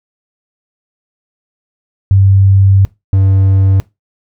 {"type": "tone pair in turn", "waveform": ["sine", "triangle"], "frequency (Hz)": [97.4, 96.56], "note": ["G2", "G2"], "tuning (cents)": [-11, -26], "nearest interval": "unison", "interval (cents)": 15, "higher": "first", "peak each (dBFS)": -4, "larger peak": "neither", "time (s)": [[2.11, 2.85], [3.13, 3.8]], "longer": "first", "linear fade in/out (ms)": 0, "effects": ["noise-tail reverb RT60 0.2 s tail -20 dB re dry"]}